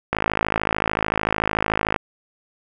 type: click train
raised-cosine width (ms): 0.5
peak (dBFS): -4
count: 99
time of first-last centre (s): 0.13-1.962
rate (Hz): 53.5
effects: none